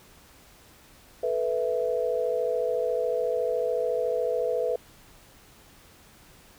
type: chord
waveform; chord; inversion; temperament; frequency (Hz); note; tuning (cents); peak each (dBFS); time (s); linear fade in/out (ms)
sine; A suspended second; none; equal; 440 / 493.9 / 659.3; A4 / B4 / E5; 0 / 0 / 0; -30 / -26 / -30; 1.23-4.76; 5
effects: pink hiss -54 dBFS RMS until 6.58 s